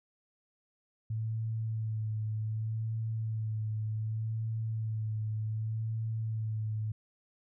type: tone with vibrato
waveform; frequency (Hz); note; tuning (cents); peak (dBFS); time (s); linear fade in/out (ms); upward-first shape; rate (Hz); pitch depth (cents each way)
sine; 110; A2; 0; -31; 1.1-6.92; 5; sine; 0.66; 27
effects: none